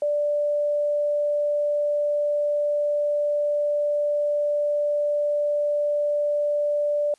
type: tone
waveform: sine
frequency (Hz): 587.3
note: D5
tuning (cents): 0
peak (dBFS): -20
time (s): 0.02-7.14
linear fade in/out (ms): 2
effects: white hiss -62 dBFS RMS until 7.18 s + resampled to 24000 Hz